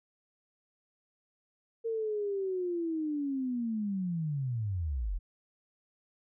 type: linear sweep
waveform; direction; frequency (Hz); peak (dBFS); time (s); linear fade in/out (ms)
sine; down; 460 to 37.81; -30; 1.84-5.19; 20
effects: none